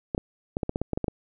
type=clicks; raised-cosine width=2 ms; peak=-13 dBFS; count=11; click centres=0.148 / 0.179 / 0.569 / 0.632 / 0.694 / 0.759 / 0.816 / 0.933 / 0.975 / 1.043 / 1.082 s; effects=none